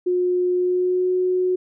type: tone with pitch glide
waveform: sine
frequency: 360 to 366.3 Hz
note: F#4 to F#4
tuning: -47 to -17 cents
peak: -17 dBFS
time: 0.06-1.56 s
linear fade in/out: 10 ms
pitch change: +30 cents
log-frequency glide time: 0.55-1.1 s
effects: none